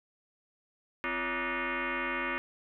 sine tone with frequency modulation, 346.7 Hz, F4, 13 cents flat, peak -30 dBFS, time 1.04-2.38 s, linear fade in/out 0 ms, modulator 303 Hz, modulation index 7.3, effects none

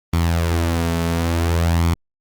sawtooth tone with flanger, 84 Hz, E2, 33 cents sharp, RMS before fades -18 dBFS, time 0.13-1.94 s, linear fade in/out 5 ms, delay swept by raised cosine 0.89 to 4.59 ms, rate 0.57 Hz, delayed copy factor +0.55, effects Opus 24 kbps

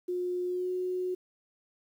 sine tone with pitch glide, 359 to 365.5 Hz, F4 to F#4, +48 to -21 cents, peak -29 dBFS, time 0.08-1.15 s, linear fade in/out 10 ms, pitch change +31 cents, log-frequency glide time 0.46-0.7 s, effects 10-bit

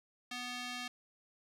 square tone with band-pass filter, 246.9 Hz, B3, in tune, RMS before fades -42 dBFS, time 0.31-0.88 s, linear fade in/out 5 ms, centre 3300 Hz, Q 0.92, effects none

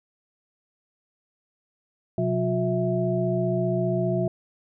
sine tone cluster, 127.1 / 182.2 / 358.9 / 654 Hz, C3 / F#3 / F4 / E5, -50 / -26 / +47 / -14 cents, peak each -27 dBFS, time 2.18-4.28 s, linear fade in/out 2 ms, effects none

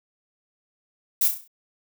violet noise with echo, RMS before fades -20 dBFS, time 1.21-1.28 s, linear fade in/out 5 ms, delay 33 ms, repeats 6, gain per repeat -6 dB, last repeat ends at 1.478 s, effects none

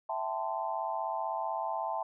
sine chord, A minor seventh, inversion second, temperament equal with one note detuned, 659.3 / 784 / 880 / 1035.1 Hz, E5 / G5 / A5 / C6, 0 / 0 / 0 / -19 cents, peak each -37 / -38 / -35 / -39 dBFS, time 0.09-2.03 s, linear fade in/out 5 ms, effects none

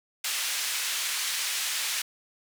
pink band-pass noise, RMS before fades -30 dBFS, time 0.24-2.02 s, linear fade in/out 5 ms, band 2200 to 12000 Hz, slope 12 dB/octave, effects none

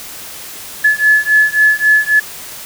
sine beating tone pair, 1715 / 1718.7 Hz, A6 / A6, -45 / -41 cents, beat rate 3.7 Hz, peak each -11 dBFS, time 0.84-2.2 s, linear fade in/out 10 ms, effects white hiss -30 dBFS RMS until 2.65 s

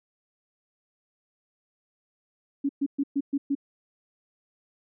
sine tone bursts, 279.8 Hz, C#4, 16 cents sharp, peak -22 dBFS, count 6, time 2.64-3.552 s, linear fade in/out 10 ms, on 52 ms, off 120 ms, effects none

